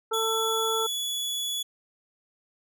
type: harmonic tone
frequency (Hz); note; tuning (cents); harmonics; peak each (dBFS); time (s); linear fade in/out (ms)
445.6; A4; +22; 1 / 2 / 3; -28 / -33 / -30; 0.11-0.87; 10
type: tone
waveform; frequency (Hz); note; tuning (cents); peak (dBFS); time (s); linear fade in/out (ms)
sawtooth; 3407; G#7; +44; -25; 0.13-1.63; 10
effects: none